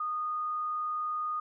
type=tone; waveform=sine; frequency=1232 Hz; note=D#6; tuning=17 cents flat; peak=-30 dBFS; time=0-1.4 s; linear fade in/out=5 ms; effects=none